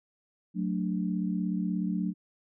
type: chord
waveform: sine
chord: D major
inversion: first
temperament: just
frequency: 183.54 / 220.2 / 293.7 Hz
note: F#3 / A3 / D4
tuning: -14 / +2 / 0 cents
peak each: -29 / -33 / -35 dBFS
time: 0.54-2.14 s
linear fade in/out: 50 ms
effects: none